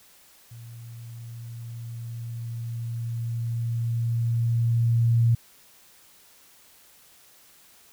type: tone with level ramp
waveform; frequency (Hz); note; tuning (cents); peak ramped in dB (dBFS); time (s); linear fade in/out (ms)
sine; 116.54; A#2; 0; -40 to -16; 0.51-5.35; 5
effects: white hiss -55 dBFS RMS until 7.92 s